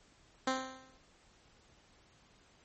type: tone with exponential decay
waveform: 10% pulse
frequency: 261.6 Hz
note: C4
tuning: in tune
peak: -20 dBFS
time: 0.47-0.98 s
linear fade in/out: 5 ms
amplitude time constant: 110 ms
effects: pink hiss -65 dBFS RMS until 2.64 s + MP3 32 kbps